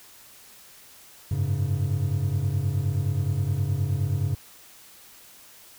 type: chord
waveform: triangle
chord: F# suspended second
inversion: none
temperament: equal with one note detuned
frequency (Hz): 94.28 / 103.83 / 138.59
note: F#2 / G#2 / C#3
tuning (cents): +33 / 0 / 0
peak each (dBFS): -25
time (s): 1.31-4.35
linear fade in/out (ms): 5
effects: white hiss -50 dBFS RMS until 5.78 s